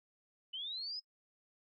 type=linear sweep; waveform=sine; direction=up; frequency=2960 to 5140 Hz; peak=-39 dBFS; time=0.53-1 s; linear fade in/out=10 ms; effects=noise-tail reverb RT60 0.1 s tail -23 dB re dry